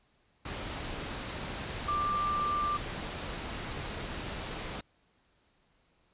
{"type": "tone in noise", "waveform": "sine", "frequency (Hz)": 1183, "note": "D6", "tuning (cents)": 12, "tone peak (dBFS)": -28, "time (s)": [1.88, 2.77], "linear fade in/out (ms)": 5, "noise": "pink", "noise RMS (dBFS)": -38, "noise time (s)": [0.45, 4.81], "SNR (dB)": 7, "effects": ["pink hiss -70 dBFS RMS until 6.13 s", "resampled to 8000 Hz"]}